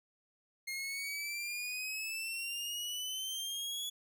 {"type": "exponential sweep", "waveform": "sawtooth", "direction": "up", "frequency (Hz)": [2128, 3400], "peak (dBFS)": -34, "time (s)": [0.67, 3.9], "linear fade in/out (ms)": 10, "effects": []}